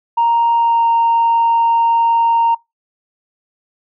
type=tone with pitch glide; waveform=sine; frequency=932.3 to 925.3 Hz; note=A#5 to A#5; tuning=0 to -13 cents; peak=-9 dBFS; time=0.17-2.55 s; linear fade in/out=10 ms; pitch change=-13 cents; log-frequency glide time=0.54-0.86 s; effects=noise-tail reverb RT60 0.2 s tail -24 dB re dry + tanh soft clip ceiling -7 dBFS